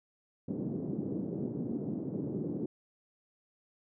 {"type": "band-pass noise", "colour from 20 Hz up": "white", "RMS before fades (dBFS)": -36, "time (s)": [0.48, 2.66], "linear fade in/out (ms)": 5, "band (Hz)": [140, 340], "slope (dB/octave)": 24, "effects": []}